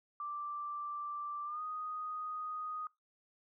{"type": "tone with pitch glide", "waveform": "sine", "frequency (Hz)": [1174.7, 1243.8], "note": ["D6", "D#6"], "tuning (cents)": [0, -1], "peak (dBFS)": -38, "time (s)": [0.2, 2.87], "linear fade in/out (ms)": 2, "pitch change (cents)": 99, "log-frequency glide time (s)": [1.45, 1.62], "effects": ["noise-tail reverb RT60 0.2 s tail -22 dB re dry"]}